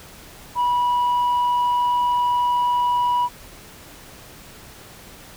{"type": "tone", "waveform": "sine", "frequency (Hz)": 976, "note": "B5", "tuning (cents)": -21, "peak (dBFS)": -14, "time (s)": [0.55, 3.29], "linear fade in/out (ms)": 50, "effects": ["tanh soft clip ceiling -16 dBFS", "pink hiss -43 dBFS RMS until 5.36 s"]}